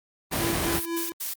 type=noise; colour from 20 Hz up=pink; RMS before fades=-26 dBFS; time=0.31-0.8 s; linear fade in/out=20 ms
type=tone with tremolo; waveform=square; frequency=335.6 Hz; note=E4; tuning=31 cents sharp; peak=-26 dBFS; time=0.4-1.12 s; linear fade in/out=0 ms; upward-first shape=triangle; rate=4.1 Hz; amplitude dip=85%
type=noise bursts; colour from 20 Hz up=blue; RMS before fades=-31 dBFS; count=3; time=0.72-1.34 s; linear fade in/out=10 ms; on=140 ms; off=100 ms
effects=high-pass 60 Hz 12 dB/octave + Opus 32 kbps